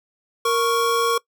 square tone pair together, 466.2 / 1108.8 Hz, A#4 / C#6, 0 / 0 cents, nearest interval octave + minor third, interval 1500 cents, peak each -21 dBFS, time 0.45-1.18 s, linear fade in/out 5 ms, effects noise-tail reverb RT60 0.1 s tail -22 dB re dry

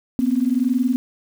sine tone pair together, 241.1 / 262 Hz, B3 / C4, -41 / +2 cents, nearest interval minor second, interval 143 cents, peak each -19 dBFS, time 0.19-0.96 s, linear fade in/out 0 ms, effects 7-bit

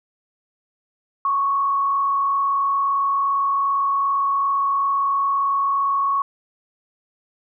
sine tone with frequency modulation, 1108.7 Hz, C#6, in tune, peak -17 dBFS, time 1.25-6.22 s, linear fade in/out 2 ms, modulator 42.4 Hz, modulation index 0.48, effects none

